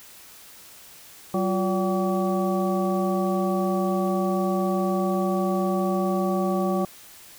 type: harmonic tone with a mistuned harmonic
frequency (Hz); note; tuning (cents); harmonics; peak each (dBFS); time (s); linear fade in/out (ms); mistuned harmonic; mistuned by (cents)
190.5; G3; -49; 1 / 2 / 3 / 4 / 6; -24 / -27 / -29 / -30 / -32; 1.34-6.85; 2; 2; -120
effects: white hiss -47 dBFS RMS until 7.38 s